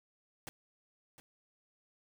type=noise with echo; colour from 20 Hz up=pink; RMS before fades=-45 dBFS; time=0.47-0.49 s; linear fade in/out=0 ms; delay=710 ms; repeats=1; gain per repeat=-12 dB; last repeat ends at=1.2 s; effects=none